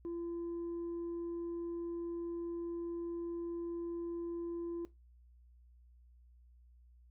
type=tone with tanh clipping; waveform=sine; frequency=340.6 Hz; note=F4; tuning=43 cents flat; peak=-38 dBFS; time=0.05-4.85 s; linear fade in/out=0 ms; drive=1 dB; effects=noise-tail reverb RT60 0.2 s tail -17 dB re dry + added 60 Hz sine -59 dBFS peak until 7.1 s